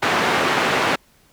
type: band-pass noise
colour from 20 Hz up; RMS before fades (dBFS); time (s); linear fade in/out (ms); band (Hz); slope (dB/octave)
white; -19; 0.02-0.96; 10; 160 to 1800; 12
effects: pink hiss -56 dBFS RMS until 1.32 s